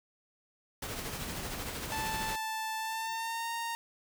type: noise with tremolo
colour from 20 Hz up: pink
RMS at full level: -37 dBFS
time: 0.82-2.36 s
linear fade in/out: 5 ms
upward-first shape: triangle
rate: 13 Hz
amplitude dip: 40%
type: tone with pitch glide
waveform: sawtooth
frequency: 880 to 925.4 Hz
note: A5 to A#5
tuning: 0 to -13 cents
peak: -30 dBFS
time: 1.92-3.75 s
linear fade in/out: 0 ms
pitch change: +87 cents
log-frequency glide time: 2.78-3.51 s
effects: none